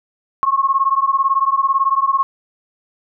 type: beating tone pair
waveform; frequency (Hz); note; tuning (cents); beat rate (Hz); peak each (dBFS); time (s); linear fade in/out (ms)
sine; 1078 / 1096; C#6 / C#6; -49 / -20; 18; -16 / -16; 0.43-2.23; 0
effects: none